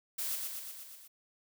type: noise with echo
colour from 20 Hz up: blue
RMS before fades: -36 dBFS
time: 0.18-0.36 s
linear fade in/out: 10 ms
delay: 120 ms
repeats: 6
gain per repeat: -3 dB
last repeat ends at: 1.08 s
effects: none